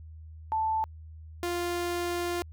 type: tone pair in turn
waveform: sine / sawtooth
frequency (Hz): 880 / 349.2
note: A5 / F4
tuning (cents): 0 / 0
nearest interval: octave + major third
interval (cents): 1600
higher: first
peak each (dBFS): -25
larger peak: neither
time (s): 0.52-0.84 / 1.43-2.42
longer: second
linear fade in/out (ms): 0
effects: added 79 Hz sine -43 dBFS peak until 2.52 s